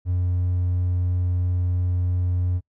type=tone; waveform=triangle; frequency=89.7 Hz; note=F2; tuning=47 cents sharp; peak=-17 dBFS; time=0.05-2.61 s; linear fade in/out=50 ms; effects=noise-tail reverb RT60 0.1 s tail -24 dB re dry + tanh soft clip ceiling -13 dBFS